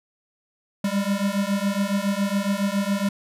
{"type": "beating tone pair", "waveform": "square", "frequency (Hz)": [196, 203.2], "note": ["G3", "G#3"], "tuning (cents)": [0, -38], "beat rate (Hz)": 7.2, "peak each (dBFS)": -25, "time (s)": [0.84, 3.09], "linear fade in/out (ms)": 5, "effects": ["resampled to 32000 Hz"]}